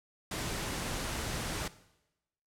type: noise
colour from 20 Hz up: pink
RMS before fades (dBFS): -36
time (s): 0.31-1.68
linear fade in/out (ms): 5
effects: noise-tail reverb RT60 0.9 s tail -17 dB re dry + low-pass 11000 Hz 12 dB/octave